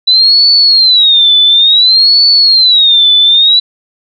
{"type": "tone with vibrato", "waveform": "sine", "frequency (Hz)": 3951, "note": "B7", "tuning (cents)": 0, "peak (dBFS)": -3, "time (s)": [0.07, 3.6], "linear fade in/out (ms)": 10, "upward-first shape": "sine", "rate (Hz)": 0.57, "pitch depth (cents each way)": 210, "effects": []}